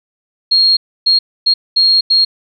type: tone bursts at uneven times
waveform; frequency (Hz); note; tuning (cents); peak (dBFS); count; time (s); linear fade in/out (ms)
sine; 4259; C8; +30; -7; 5; 0.51-0.77 / 1.06-1.19 / 1.46-1.54 / 1.76-2.01 / 2.1-2.25; 10
effects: none